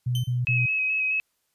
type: tone bursts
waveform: sine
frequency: 123.47 Hz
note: B2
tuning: in tune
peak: -22 dBFS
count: 3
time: 0.06-0.662 s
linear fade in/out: 10 ms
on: 180 ms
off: 31 ms
type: tone with exponential decay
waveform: 40% pulse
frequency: 3078 Hz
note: G7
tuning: 32 cents flat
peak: -28 dBFS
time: 0.15-0.4 s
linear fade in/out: 2 ms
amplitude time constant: 53 ms
type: tone with vibrato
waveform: sine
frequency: 2554 Hz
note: D#7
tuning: 45 cents sharp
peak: -22 dBFS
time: 0.47-1.2 s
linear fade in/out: 0 ms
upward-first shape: square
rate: 4.7 Hz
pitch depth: 15 cents each way
effects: white hiss -73 dBFS RMS until 1.54 s + resampled to 32000 Hz